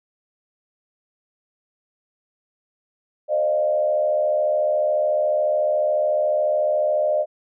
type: tone with frequency modulation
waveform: sine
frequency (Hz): 606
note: D#5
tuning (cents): -46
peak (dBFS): -17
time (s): 3.28-7.26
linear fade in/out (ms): 50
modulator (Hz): 74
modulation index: 0.71
effects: none